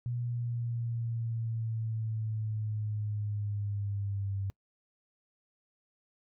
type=linear sweep; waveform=sine; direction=down; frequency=121.3 to 97.7 Hz; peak=-31 dBFS; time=0.06-4.5 s; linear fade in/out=0 ms; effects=noise-tail reverb RT60 0.1 s tail -24 dB re dry